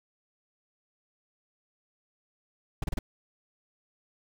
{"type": "noise bursts", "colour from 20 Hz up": "brown", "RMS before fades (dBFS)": -28, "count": 4, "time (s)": [2.82, 2.99], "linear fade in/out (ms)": 5, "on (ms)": 20, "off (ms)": 30, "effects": []}